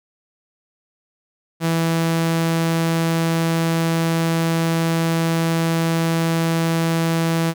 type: tone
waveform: sawtooth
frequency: 164.81 Hz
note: E3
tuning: in tune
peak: -13 dBFS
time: 1.6-7.54 s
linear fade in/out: 50 ms
effects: none